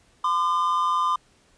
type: tone pair together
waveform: triangle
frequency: 1024 / 1203.1 Hz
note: C6 / D6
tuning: -38 / +41 cents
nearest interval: minor third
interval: 279 cents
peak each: -21 dBFS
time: 0.24-1.16 s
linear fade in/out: 5 ms
effects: pink hiss -60 dBFS RMS until 1.57 s + resampled to 22050 Hz